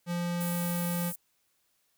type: tone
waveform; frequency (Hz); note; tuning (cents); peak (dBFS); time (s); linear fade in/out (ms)
square; 173.8; F3; -8; -30; 0.06-1.13; 50
type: high-pass noise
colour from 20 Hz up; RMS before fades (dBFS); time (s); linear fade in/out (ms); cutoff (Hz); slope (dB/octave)
pink; -39; 0.4-1.16; 10; 9200; 24
effects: white hiss -73 dBFS RMS until 1.97 s